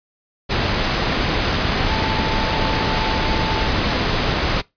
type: tone in noise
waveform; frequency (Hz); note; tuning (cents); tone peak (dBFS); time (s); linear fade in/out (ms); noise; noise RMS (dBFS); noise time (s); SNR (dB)
sine; 880; A5; 0; -26; 1.88-3.69; 20; pink; -19; 0.49-4.62; -10
effects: noise-tail reverb RT60 0.2 s tail -22 dB re dry + resampled to 11025 Hz